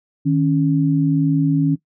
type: tone pair together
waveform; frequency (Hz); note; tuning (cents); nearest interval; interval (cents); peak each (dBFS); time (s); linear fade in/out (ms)
sine; 155.56 / 277.2; D#3 / C#4; 0 / 0; minor seventh; 1000; -16; 0.25-1.76; 20
effects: noise-tail reverb RT60 0.1 s tail -18 dB re dry